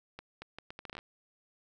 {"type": "accelerating click train", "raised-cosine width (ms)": 0.3, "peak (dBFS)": -27, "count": 12, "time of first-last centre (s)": [0.19, 0.989], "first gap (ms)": 230, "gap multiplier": 0.72, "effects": []}